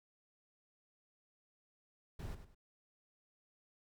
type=noise with echo; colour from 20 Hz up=brown; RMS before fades=-44 dBFS; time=2.19-2.35 s; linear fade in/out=5 ms; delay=99 ms; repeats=2; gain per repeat=-10 dB; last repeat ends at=2.548 s; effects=none